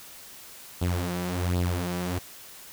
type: tone with flanger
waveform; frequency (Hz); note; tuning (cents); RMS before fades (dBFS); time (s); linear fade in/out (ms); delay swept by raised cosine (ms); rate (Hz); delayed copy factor
sawtooth; 89; F2; +33; -28; 0.81-2.19; 10; 0.23 to 6.13; 1.3; +0.7
effects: white hiss -46 dBFS RMS until 2.72 s